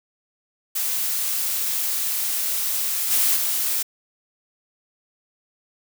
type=noise with level steps; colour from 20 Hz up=blue; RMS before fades=-24 / -19 / -23 dBFS; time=0.75-3.83 s; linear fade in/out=10 ms; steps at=3.1 / 3.35 s; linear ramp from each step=20 ms; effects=none